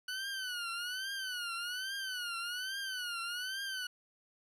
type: tone with vibrato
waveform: 20% pulse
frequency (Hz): 1480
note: F#6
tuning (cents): 0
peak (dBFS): -32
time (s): 0.08-3.87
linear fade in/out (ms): 5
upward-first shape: triangle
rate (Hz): 1.2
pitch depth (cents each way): 150
effects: low-pass 12000 Hz 12 dB/octave + 11-bit